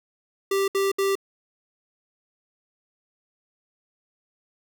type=tone bursts; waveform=square; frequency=392 Hz; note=G4; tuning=in tune; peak=-21 dBFS; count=3; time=0.51-1.154 s; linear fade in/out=5 ms; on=170 ms; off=67 ms; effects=none